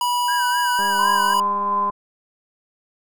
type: tone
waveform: square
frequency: 976 Hz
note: B5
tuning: 21 cents flat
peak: -19 dBFS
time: 0.01-1.4 s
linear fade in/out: 2 ms
type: tone with vibrato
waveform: triangle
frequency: 1568 Hz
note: G6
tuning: in tune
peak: -22 dBFS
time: 0.28-1.34 s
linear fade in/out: 5 ms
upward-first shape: sine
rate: 3.9 Hz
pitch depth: 84 cents each way
type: click train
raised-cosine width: 1 ms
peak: -20 dBFS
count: 224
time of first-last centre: 0.79-1.899 s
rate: 201 Hz
type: tone with tremolo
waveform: sine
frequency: 1024 Hz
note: C6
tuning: 38 cents flat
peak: -17 dBFS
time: 0.98-1.91 s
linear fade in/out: 20 ms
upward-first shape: sine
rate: 2.8 Hz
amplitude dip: 30%
effects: none